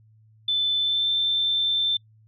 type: tone with pitch glide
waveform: sine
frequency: 3520 to 3555 Hz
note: A7 to A7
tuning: 0 to +17 cents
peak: -20 dBFS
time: 0.48-1.97 s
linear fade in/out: 5 ms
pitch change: +17 cents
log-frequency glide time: 0.79-1.09 s
effects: noise-tail reverb RT60 0.1 s tail -26 dB re dry + added 109 Hz sine -53 dBFS peak until 2.27 s